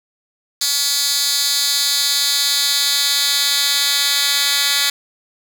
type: tone with high-pass filter sweep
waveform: 10% pulse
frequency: 283.1 Hz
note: C#4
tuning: 37 cents sharp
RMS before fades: -17 dBFS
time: 0.61-4.9 s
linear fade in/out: 5 ms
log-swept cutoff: 4800 to 3000 Hz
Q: 1.7
effects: none